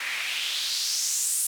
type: noise with band-pass filter sweep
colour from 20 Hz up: white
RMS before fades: -28 dBFS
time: 0-1.47 s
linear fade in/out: 5 ms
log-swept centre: 1900 to 9700 Hz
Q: 2.8
effects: none